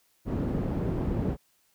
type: low-pass noise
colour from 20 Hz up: white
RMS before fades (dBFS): -29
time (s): 0.25-1.37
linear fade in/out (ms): 50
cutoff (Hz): 260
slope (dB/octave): 12
effects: white hiss -68 dBFS RMS until 1.74 s